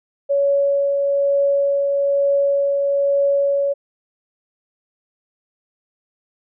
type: tone with tremolo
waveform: sine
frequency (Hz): 561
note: C#5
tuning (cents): +21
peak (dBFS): -13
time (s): 0.29-3.74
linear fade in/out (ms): 20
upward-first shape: triangle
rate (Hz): 1.1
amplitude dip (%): 30
effects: none